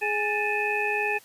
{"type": "tone cluster", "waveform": "sine", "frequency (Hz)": [418.5, 829, 1763, 2480, 2583], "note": ["G#4", "G#5", "A6", "D#7", "E7"], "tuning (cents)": [13, -3, 3, -6, -36], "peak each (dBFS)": -30, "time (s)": [0.01, 1.19], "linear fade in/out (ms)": 20, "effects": ["white hiss -53 dBFS RMS until 1.24 s", "resampled to 32000 Hz"]}